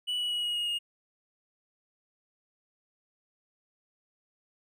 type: tone with pitch steps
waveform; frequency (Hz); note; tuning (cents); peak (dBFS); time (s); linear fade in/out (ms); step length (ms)
triangle; 2954 / 2934 / 2913 / 2893 / 2873 / 2853; F#7 / F#7 / F#7 / F#7 / F7 / F7; -3 / -15 / -28 / -40 / +48 / +36; -27; 0.07-0.79; 20; 120
effects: none